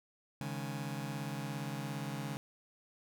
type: chord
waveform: sawtooth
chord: C# suspended second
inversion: none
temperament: just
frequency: 138.59 / 155.92 / 207.9 Hz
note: C#3 / D#3 / G#3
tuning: 0 / +4 / +2 cents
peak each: -36 / -39 / -39 dBFS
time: 0.41-2.37 s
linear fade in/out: 0 ms
effects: none